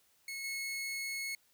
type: tone with level steps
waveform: sawtooth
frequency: 2185 Hz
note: C#7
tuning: 26 cents flat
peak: -36 / -33 dBFS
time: 0.28-1.35 s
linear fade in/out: 2 ms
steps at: 0.44 s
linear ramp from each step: 2 ms
effects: white hiss -70 dBFS RMS until 1.53 s